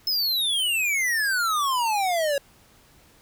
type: exponential sweep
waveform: square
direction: down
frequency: 5250 to 550 Hz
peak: -22 dBFS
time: 0.07-2.38 s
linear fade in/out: 2 ms
effects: pink hiss -56 dBFS RMS until 3.21 s